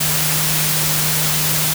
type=tone in noise; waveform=sine; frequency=154.2 Hz; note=D#3; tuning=15 cents flat; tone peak=-23 dBFS; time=0-1.74 s; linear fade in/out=10 ms; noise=white; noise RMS=-18 dBFS; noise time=0-1.74 s; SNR=-8 dB; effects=none